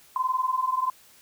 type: tone pair together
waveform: sine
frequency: 1014.3 / 1035 Hz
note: B5 / C6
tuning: +46 / -19 cents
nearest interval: unison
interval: 35 cents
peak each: -27 / -25 dBFS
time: 0.16-0.9 s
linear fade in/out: 2 ms
effects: white hiss -55 dBFS RMS until 1.21 s